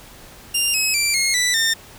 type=tone with pitch steps; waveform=15% pulse; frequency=2794 / 2562 / 2349 / 2154 / 1975.7 / 1811.7 Hz; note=F7 / E7 / D7 / C7 / B6 / A#6; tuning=0 / -50 / 0 / +50 / 0 / -50 cents; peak=-10 dBFS; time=0.54-1.74 s; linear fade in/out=10 ms; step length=200 ms; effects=pink hiss -43 dBFS RMS until 1.98 s